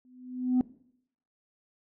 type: tone with exponential growth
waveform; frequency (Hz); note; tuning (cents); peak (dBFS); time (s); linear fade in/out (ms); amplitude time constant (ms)
sine; 252.2; B3; +36; -17; 0.05-0.61; 1; 120
effects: noise-tail reverb RT60 0.7 s tail -20 dB re dry + tanh soft clip ceiling -19 dBFS